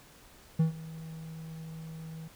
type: tone with ADSR envelope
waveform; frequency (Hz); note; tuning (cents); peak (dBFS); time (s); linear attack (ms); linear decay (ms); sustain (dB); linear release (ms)
triangle; 160.9; E3; -42; -18; 0.59-2.28; 9; 120; -20; 6
effects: pink hiss -56 dBFS RMS until 2.35 s